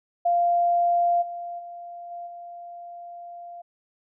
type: tone with level steps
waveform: sine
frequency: 695 Hz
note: F5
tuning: 9 cents flat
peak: -18 / -31 / -36 / -33 / -37 dBFS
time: 0.25-3.62 s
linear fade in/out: 10 ms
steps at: 1.21 / 1.58 / 2.1 / 2.26 s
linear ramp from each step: 20 ms
effects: none